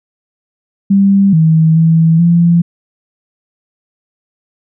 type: tone with pitch steps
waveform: sine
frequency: 197.1 / 160.1 / 162.9 / 170.7 Hz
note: G3 / D#3 / E3 / F3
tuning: +10 / +50 / -20 / -39 cents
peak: -5 dBFS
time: 0.9-2.62 s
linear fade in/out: 10 ms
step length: 430 ms
effects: none